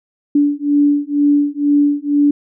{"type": "beating tone pair", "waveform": "sine", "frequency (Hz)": [288.4, 290.5], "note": ["D4", "D4"], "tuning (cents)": [-31, -19], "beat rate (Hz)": 2.1, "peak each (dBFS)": -14, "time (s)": [0.35, 2.31], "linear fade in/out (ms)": 5, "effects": []}